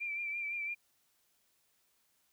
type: tone with vibrato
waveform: sine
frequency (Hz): 2357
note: D7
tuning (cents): +6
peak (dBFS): -35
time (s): 0-0.75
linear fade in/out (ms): 20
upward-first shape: triangle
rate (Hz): 5.9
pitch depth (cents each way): 48
effects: white hiss -74 dBFS RMS until 2.32 s